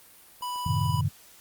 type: click train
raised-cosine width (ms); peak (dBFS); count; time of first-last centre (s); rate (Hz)
1; -38; 5; 0.41-1.01; 6.67
type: tone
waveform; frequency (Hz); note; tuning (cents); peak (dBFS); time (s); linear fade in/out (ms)
square; 987.8; B5; 0; -31; 0.42-1.01; 5
type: chord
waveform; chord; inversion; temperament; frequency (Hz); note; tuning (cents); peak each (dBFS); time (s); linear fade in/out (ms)
sine; F# diminished seventh; none; equal; 92.5 / 110 / 130.81 / 155.56; F#2 / A2 / C3 / Eb3; 0 / 0 / 0 / 0; -29; 0.66-1.09; 5
effects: white hiss -53 dBFS RMS until 1.4 s + Opus 32 kbps